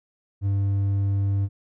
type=tone with hard clipping; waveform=sine; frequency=99 Hz; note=G2; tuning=18 cents sharp; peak=-21 dBFS; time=0.41-1.49 s; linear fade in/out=50 ms; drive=3 dB; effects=none